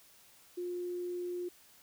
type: tone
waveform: sine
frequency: 354.8 Hz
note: F4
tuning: 27 cents sharp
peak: -35 dBFS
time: 0.57-1.49 s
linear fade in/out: 10 ms
effects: white hiss -61 dBFS RMS until 1.82 s